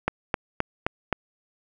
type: click train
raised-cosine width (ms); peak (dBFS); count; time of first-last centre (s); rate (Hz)
0.5; -7; 5; 0.08-1.127; 3.82
effects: none